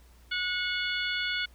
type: harmonic tone with a mistuned harmonic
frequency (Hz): 729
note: F#5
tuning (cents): -26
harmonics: 2 / 3 / 4 / 5 / 6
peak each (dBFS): -32 / -34 / -36 / -35 / -39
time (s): 0.31-1.46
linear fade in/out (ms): 10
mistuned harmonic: 5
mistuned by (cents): -93
effects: added 60 Hz sine -54 dBFS peak until 1.54 s + pink hiss -62 dBFS RMS until 1.54 s